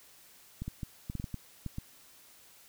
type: clicks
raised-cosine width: 5 ms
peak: -24 dBFS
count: 10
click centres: 0.62 / 0.68 / 0.832 / 1.099 / 1.153 / 1.199 / 1.242 / 1.343 / 1.663 / 1.784 s
effects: white hiss -58 dBFS RMS until 2.68 s